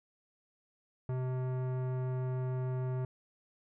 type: tone with tanh clipping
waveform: sine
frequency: 128.1 Hz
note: C3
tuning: 36 cents flat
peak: -34 dBFS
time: 1.09-3.05 s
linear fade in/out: 2 ms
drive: 17 dB
effects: none